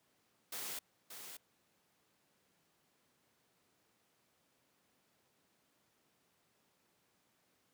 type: noise with echo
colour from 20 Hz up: white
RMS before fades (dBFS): -43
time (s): 0.52-0.79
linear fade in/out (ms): 5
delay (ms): 580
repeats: 1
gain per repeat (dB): -7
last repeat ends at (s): 1.37
effects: pink hiss -75 dBFS RMS until 7.73 s + high-pass 150 Hz 12 dB/octave